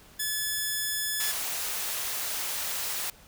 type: tone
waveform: 5% pulse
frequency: 1720 Hz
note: A6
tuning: 40 cents flat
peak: -17 dBFS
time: 0.19-1.32 s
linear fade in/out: 10 ms
type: high-pass noise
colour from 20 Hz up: white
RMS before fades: -32 dBFS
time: 1.2-3.1 s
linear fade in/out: 2 ms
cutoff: 510 Hz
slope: 12 dB/octave
effects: pink hiss -54 dBFS RMS until 3.27 s